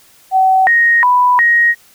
sine tone with pitch steps, 758 / 1869 / 990 / 1880 Hz, F#5 / A#6 / B5 / A#6, +42 / +4 / +4 / +14 cents, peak -7 dBFS, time 0.31-1.75 s, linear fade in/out 50 ms, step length 360 ms, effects white hiss -47 dBFS RMS until 1.94 s

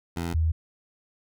15% pulse / sine tone pair in turn, 85.1 / 80.32 Hz, F2 / E2, -44 / -44 cents, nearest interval minor second, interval 100 cents, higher first, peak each -22 / -20 dBFS, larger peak second, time 0.16-0.34 / 0.34-0.52 s, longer neither, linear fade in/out 10 ms, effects none

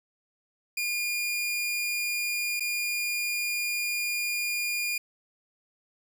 sawtooth tone with dropouts, 2422 Hz, D#7, 47 cents flat, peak -24 dBFS, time 0.77-4.98 s, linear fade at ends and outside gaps 5 ms, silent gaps 2.597-2.605 s, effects none

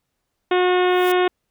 harmonic tone, 362.5 Hz, F#4, 35 cents flat, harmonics 1 / 2 / 3 / 4 / 5 / 6 / 7 / 8 / 9 / 10, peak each -16 / -22 / -26 / -28 / -30 / -32 / -33 / -34 / -35 / -36 dBFS, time 0.51-1.28 s, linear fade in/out 5 ms
blue noise with exponential growth, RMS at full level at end -30 dBFS, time 0.81-1.12 s, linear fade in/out 5 ms, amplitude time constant 67 ms
effects pink hiss -75 dBFS RMS until 1.5 s

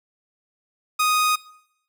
sawtooth tone, 1244.5 Hz, D#6, in tune, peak -14 dBFS, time 0.99-1.36 s, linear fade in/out 10 ms, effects noise-tail reverb RT60 0.8 s tail -21 dB re dry

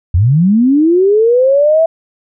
sine linear sweep, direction up, 77.78 to 663 Hz, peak -6 dBFS, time 0.14-1.86 s, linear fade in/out 5 ms, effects none

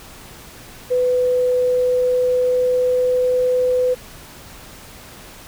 sine tone with pitch glide, 499.4 to 502.3 Hz, B4 to B4, +19 to +29 cents, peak -14 dBFS, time 0.9-3.95 s, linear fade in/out 20 ms, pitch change +10 cents, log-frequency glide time 1.74-3.53 s, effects pink hiss -40 dBFS RMS until 5.47 s

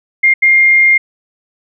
sine tone bursts at uneven times, 2118 Hz, C7, 21 cents sharp, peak -5 dBFS, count 2, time 0.23-0.34 / 0.42-0.98 s, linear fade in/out 10 ms, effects none

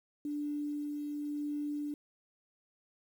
sine tone with tremolo, 293.7 Hz, D4, in tune, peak -33 dBFS, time 0.25-1.94 s, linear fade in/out 2 ms, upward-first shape sine, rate 0.94 Hz, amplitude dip 25%, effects 10-bit

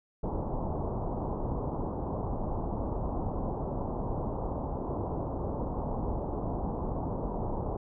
pink low-pass noise, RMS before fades -33 dBFS, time 0.23-7.77 s, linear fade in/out 5 ms, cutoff 1000 Hz, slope 48 dB/octave, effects none

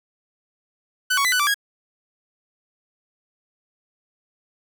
sawtooth tone with pitch steps, 1499 / 1116 / 2002 / 1492 / 1167 / 1648 Hz, F#6 / C#6 / B6 / F#6 / D6 / G#6, +22 / +11 / +23 / +14 / -11 / -14 cents, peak -14 dBFS, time 1.1-1.544 s, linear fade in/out 10 ms, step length 74 ms, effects none

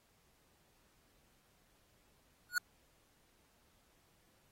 square tone with exponential growth, 1453 Hz, F#6, 32 cents flat, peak -27 dBFS, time 2.49-2.58 s, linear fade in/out 2 ms, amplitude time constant 19 ms, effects pink hiss -72 dBFS RMS until 4.51 s + AAC 48 kbps

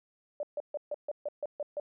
sine tone bursts, 588 Hz, D5, 2 cents sharp, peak -31 dBFS, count 9, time 0.4-1.799 s, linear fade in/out 2 ms, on 31 ms, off 140 ms, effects none

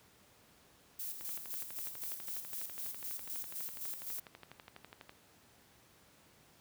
violet noise with tremolo, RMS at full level -41 dBFS, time 0.99-4.2 s, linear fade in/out 5 ms, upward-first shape square, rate 3.9 Hz, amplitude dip 50%
click train, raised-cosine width 0.3 ms, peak -33 dBFS, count 48, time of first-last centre 1.21-5.094 s, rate 12.1 Hz
effects pink hiss -64 dBFS RMS until 6.6 s + high-pass 80 Hz 12 dB/octave

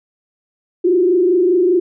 sine tone with frequency modulation, 359.2 Hz, F4, 49 cents sharp, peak -10 dBFS, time 0.84-1.8 s, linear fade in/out 10 ms, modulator 25 Hz, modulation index 0.88, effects none

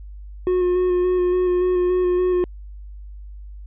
triangle tone with vibrato, 361.4 Hz, F#4, 41 cents flat, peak -14 dBFS, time 0.47-2.44 s, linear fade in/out 0 ms, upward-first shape square, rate 3.5 Hz, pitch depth 15 cents each way, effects added 50 Hz sine -34 dBFS peak until 3.66 s + resampled to 8000 Hz

